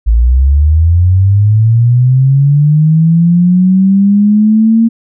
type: linear sweep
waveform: sine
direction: up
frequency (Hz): 53.4 to 230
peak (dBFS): -4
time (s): 0.06-4.89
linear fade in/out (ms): 20
effects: none